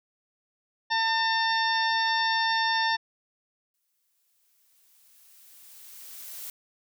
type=harmonic tone; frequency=901 Hz; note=A5; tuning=41 cents sharp; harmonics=1 / 2 / 3 / 4 / 5 / 6; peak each=-26 / -27 / -39 / -32 / -36 / -33 dBFS; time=0.9-2.97 s; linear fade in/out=20 ms
type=noise with exponential growth; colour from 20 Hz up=blue; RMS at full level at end=-38 dBFS; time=3.74-6.5 s; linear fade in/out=1 ms; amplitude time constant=600 ms
effects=none